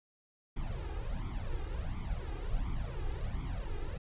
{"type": "noise with flanger", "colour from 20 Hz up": "brown", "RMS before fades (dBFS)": -36, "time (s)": [0.56, 3.98], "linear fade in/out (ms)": 10, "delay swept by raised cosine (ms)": [0.89, 2.49], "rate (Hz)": 1.4, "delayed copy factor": 0.9, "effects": ["resampled to 8000 Hz"]}